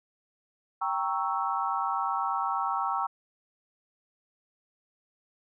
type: chord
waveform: sine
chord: G diminished seventh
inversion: none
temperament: equal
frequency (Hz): 784 / 932.3 / 1108.7 / 1318.5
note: G5 / Bb5 / Db6 / Fb6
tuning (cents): 0 / 0 / 0 / 0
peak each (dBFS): -32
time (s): 0.81-3.07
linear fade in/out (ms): 10
effects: none